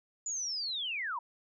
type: linear sweep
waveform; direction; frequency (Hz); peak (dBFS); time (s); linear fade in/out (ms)
sine; down; 7010 to 897; -33; 0.26-1.19; 5
effects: none